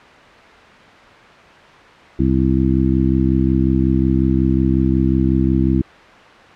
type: harmonic tone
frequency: 65.5 Hz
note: C2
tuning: 2 cents sharp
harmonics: 1 / 2 / 3 / 4 / 5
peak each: -19 / -19 / -19 / -19 / -19 dBFS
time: 2.19-5.82 s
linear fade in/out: 5 ms
effects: white hiss -41 dBFS RMS until 6.55 s + low-pass 2000 Hz 12 dB/octave